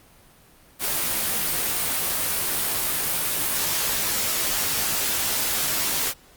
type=noise with comb filter; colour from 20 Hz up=white; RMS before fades=-24 dBFS; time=0.79-6.14 s; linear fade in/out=50 ms; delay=16 ms; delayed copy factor=-0.55; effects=pink hiss -53 dBFS RMS until 6.36 s + Opus 32 kbps